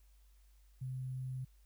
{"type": "tone with sample-and-hold", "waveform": "sine", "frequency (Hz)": 129.4, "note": "C3", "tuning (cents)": -19, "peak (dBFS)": -38, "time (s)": [0.81, 1.45], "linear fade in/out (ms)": 10, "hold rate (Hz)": 11025, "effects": ["added 50 Hz sine -61 dBFS peak until 1.65 s", "white hiss -75 dBFS RMS until 1.65 s"]}